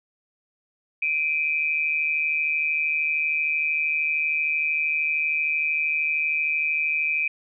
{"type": "tone pair together", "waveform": "sine", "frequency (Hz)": [2362, 2515], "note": ["D7", "D#7"], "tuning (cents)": [9, 18], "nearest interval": "minor second", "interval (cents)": 109, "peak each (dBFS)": -24, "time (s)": [1.02, 7.28], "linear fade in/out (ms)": 5, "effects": []}